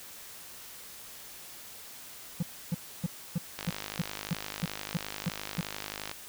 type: tone bursts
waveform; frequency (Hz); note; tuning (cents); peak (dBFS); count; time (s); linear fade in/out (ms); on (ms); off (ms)
triangle; 170.7; F3; -39; -24; 11; 2.4-5.608; 5; 28; 290
type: click train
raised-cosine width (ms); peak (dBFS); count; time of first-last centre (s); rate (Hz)
0.2; -18; 131; 3.59-6.114; 51.5
effects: white hiss -47 dBFS RMS until 6.28 s